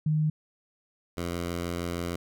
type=tone pair in turn; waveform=sine / 10% pulse; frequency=154 / 86.43 Hz; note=D#3 / F2; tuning=-17 / -17 cents; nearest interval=minor seventh; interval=1000 cents; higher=first; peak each=-22 dBFS; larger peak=neither; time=0.06-0.3 / 1.17-2.16 s; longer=second; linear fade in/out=5 ms; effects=none